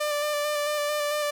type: tone with vibrato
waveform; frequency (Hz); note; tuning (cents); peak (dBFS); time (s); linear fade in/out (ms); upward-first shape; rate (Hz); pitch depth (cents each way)
sawtooth; 592; D5; +14; -21; 0-1.31; 10; square; 4.5; 17
effects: none